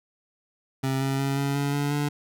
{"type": "tone with pitch steps", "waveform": "25% pulse", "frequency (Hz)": [133.7, 135.64, 137.62, 139.62, 141.65, 143.71, 145.8], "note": ["C3", "C#3", "C#3", "C#3", "C#3", "D3", "D3"], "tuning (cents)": [38, -37, -12, 13, 38, -37, -12], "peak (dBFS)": -20, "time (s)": [0.83, 2.09], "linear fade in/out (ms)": 10, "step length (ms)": 180, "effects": []}